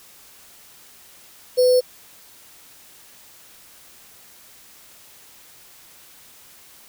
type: tone with sample-and-hold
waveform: sine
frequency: 502 Hz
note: B4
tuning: 28 cents sharp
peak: -12 dBFS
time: 1.57-1.81 s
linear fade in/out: 20 ms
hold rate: 4900 Hz
effects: white hiss -48 dBFS RMS until 6.88 s